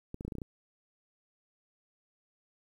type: clicks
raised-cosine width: 3 ms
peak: -26 dBFS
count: 8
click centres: 0.144 / 0.209 / 0.25 / 0.28 / 0.322 / 0.353 / 0.384 / 0.418 s
effects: 10-bit